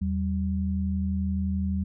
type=tone pair together; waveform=sine; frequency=81 / 192.65 Hz; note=E2 / G3; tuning=-30 / -30 cents; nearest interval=octave + minor third; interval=1500 cents; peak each=-27 dBFS; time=0.01-1.84 s; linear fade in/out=10 ms; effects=none